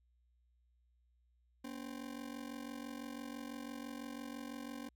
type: ring-modulated tone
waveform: 40% pulse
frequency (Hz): 261.6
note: C4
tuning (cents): 0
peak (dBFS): -40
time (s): 1.64-4.89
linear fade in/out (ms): 5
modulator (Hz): 23
effects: added 60 Hz sine -70 dBFS peak until 4.95 s